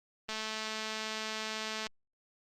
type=click train; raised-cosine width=0.2 ms; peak=-20 dBFS; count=345; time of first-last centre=0.29-1.868 s; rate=218 Hz; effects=Opus 32 kbps